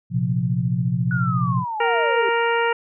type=chord; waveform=sine; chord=Bb suspended second; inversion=none; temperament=equal with one note detuned; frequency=116.54 / 130.81 / 175.73 Hz; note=Bb2 / C3 / F3; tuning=0 / 0 / +11 cents; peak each=-24 / -22 / -23 dBFS; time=0.1-1.65 s; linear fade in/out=50 ms
type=linear sweep; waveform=sine; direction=down; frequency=1480 to 374.2 Hz; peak=-24 dBFS; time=1.11-2.29 s; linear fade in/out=2 ms
type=harmonic tone; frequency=466.2 Hz; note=A#4; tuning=in tune; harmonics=1 / 2 / 3 / 4 / 5 / 6; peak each=-21 / -22 / -25 / -27 / -30 / -31 dBFS; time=1.8-2.73 s; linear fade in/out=5 ms
effects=none